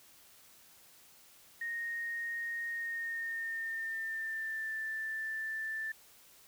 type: tone with pitch glide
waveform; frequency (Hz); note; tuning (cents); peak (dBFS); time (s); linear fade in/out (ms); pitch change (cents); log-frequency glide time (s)
sine; 1859 to 1767.9; A#6 to A6; -5 to +8; -35; 1.61-5.92; 5; -87; 2.69-4.74
effects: white hiss -60 dBFS RMS until 6.47 s